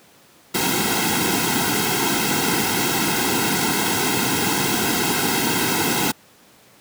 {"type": "noise with comb filter", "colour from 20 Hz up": "pink", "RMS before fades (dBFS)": -20, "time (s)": [0.54, 6.12], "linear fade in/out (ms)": 10, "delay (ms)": 1.7, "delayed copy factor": -1, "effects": ["pink hiss -51 dBFS RMS until 6.8 s", "high-pass 150 Hz 12 dB/octave"]}